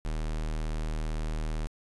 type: tone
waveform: square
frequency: 38.89 Hz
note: D#1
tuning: in tune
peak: -30 dBFS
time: 0.05-1.67 s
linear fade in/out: 0 ms
effects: resampled to 24000 Hz